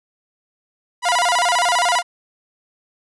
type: tone with vibrato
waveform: sawtooth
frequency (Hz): 830.6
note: G#5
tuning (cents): 0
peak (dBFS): -11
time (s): 1.02-2.03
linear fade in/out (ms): 50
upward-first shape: square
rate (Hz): 15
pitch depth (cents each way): 290
effects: resampled to 24000 Hz